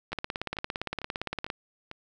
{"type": "two click trains", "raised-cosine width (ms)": 0.3, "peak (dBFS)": [-15, -23], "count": [25, 5], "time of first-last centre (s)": [[0.13, 1.501], [0.12, 1.914]], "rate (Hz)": [17.5, 2.23], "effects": []}